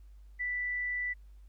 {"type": "tone", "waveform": "sine", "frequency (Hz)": 1975.5, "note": "B6", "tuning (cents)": 0, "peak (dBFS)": -31, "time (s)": [0.39, 1.14], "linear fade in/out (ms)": 20, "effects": ["added 50 Hz sine -50 dBFS peak until 1.48 s", "pink hiss -75 dBFS RMS until 1.48 s"]}